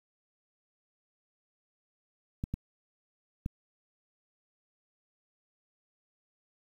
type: clicks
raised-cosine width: 5 ms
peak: -20 dBFS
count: 3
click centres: 2.439 / 2.54 / 3.461 s
effects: 9-bit